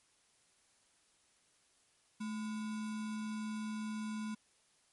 sine tone with sample-and-hold, 215.8 Hz, A3, 33 cents flat, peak -37 dBFS, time 2.2-4.35 s, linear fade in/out 10 ms, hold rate 1225 Hz, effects white hiss -71 dBFS RMS until 4.92 s + MP3 48 kbps

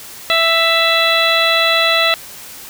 harmonic tone with a mistuned harmonic, 661 Hz, E5, 5 cents sharp, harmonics 1 / 2 / 3 / 4 / 5 / 6, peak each -18 / -18 / -18 / -18 / -18 / -18 dBFS, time 0.3-2.14 s, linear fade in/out 0 ms, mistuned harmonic 5, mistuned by +40 cents, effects white hiss -34 dBFS RMS until 2.69 s

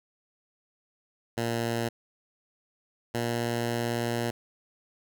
10% pulse tone pair in turn, 116.54 / 118.03 Hz, A#2 / A#2, 0 / +22 cents, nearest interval unison, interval 22 cents, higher second, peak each -19 dBFS, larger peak neither, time 1.37-1.89 / 3.14-4.31 s, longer second, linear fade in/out 10 ms, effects none

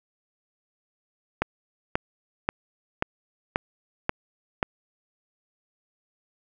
click train, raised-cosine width 0.5 ms, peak -7 dBFS, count 7, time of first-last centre 1.42-4.629 s, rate 1.87 Hz, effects none

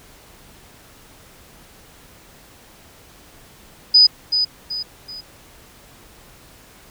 sine tone with echo, 4978 Hz, D#8, in tune, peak -7 dBFS, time 3.94-4.07 s, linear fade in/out 10 ms, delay 380 ms, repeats 3, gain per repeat -8 dB, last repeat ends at 5.21 s, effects pink hiss -47 dBFS RMS until 6.9 s

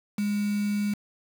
sine tone with quantisation, 205.8 Hz, G#3, 16 cents flat, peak -24 dBFS, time 0.18-0.94 s, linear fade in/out 5 ms, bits 6, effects none

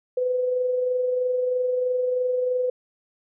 sine tone with amplitude modulation, 502 Hz, B4, 28 cents sharp, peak -19 dBFS, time 0.17-2.7 s, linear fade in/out 5 ms, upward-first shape sine, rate 23.1 Hz, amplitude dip 35%, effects none

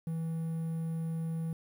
triangle tone with quantisation, 163.1 Hz, E3, 18 cents flat, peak -30 dBFS, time 0.07-1.53 s, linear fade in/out 2 ms, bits 10, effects none

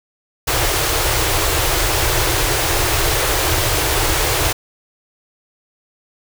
pink band-stop noise, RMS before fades -17 dBFS, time 0.47-4.53 s, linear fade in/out 10 ms, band 140 to 300 Hz, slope 96 dB/octave, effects none

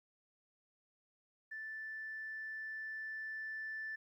sine tone with level ramp, 1760 Hz, A6, in tune, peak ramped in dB -42 to -39 dBFS, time 1.51-3.96 s, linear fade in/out 10 ms, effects tanh soft clip ceiling -36 dBFS + 13-bit

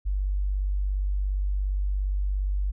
sine tone, 48.62 Hz, G1, 13 cents flat, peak -23 dBFS, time 0.05-2.72 s, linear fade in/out 20 ms, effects none

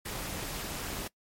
pink noise with amplitude modulation, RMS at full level -34 dBFS, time 0.05-1.08 s, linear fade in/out 10 ms, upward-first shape sine, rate 242 Hz, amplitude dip 70%, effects noise-tail reverb RT60 0.1 s tail -22 dB re dry + MP3 64 kbps

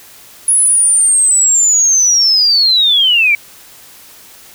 sine linear sweep, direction down, 10440 to 2268 Hz, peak -7 dBFS, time 0.48-3.35 s, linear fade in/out 2 ms, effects white hiss -39 dBFS RMS until 4.54 s

